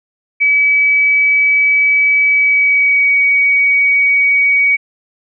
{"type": "tone with pitch glide", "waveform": "sine", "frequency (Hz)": [2286, 2257], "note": ["D7", "C#7"], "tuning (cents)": [-47, 31], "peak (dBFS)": -8, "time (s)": [0.4, 4.77], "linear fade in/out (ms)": 20, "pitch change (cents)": -22, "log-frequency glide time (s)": [2.27, 3.15], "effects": []}